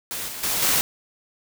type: noise with level steps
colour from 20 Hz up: white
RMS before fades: -30 / -34 / -24 / -20 dBFS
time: 0.11-0.81 s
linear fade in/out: 0 ms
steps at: 0.28 / 0.43 / 0.62 s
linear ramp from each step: 5 ms
effects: none